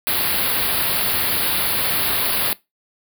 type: band-stop noise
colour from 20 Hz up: white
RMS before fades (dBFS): -20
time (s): 0.07-2.53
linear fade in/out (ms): 0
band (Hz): 4800 to 10000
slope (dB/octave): 96
effects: noise-tail reverb RT60 0.2 s tail -20 dB re dry